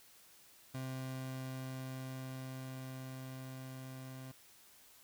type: tone with level ramp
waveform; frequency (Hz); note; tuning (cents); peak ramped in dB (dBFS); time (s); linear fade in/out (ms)
30% pulse; 130.81; C3; 0; -37 to -44; 0.74-4.32; 10
effects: white hiss -62 dBFS RMS until 5.03 s